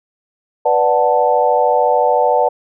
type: chord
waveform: sine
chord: B minor seventh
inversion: none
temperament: equal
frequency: 493.9 / 587.3 / 740 / 880 Hz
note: B4 / D5 / F#5 / A5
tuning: 0 / 0 / 0 / 0 cents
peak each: -16 dBFS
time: 0.65-2.49 s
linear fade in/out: 10 ms
effects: none